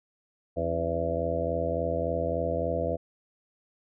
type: harmonic tone with a mistuned harmonic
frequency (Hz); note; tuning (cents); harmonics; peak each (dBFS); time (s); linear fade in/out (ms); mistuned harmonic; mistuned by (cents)
83.5; E2; +23; 1 / 2 / 3 / 4 / 5 / 6 / 7 / 8; -34 / -37 / -38 / -38 / -40 / -31 / -33 / -32; 0.56-2.97; 20; 3; +90
effects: none